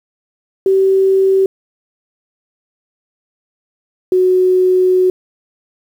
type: tone pair in turn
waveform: sine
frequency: 384.5 / 368.8 Hz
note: G4 / F#4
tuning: -33 / -6 cents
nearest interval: minor second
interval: 73 cents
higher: first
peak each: -8 dBFS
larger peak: neither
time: 0.66-1.46 / 4.12-5.1 s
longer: second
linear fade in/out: 2 ms
effects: 7-bit